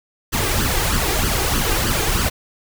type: noise with flanger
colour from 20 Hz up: pink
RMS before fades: -19 dBFS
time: 0.32-2.3 s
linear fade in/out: 20 ms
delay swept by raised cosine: 0.64 to 2.54 ms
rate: 3.2 Hz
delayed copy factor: +0.7
effects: none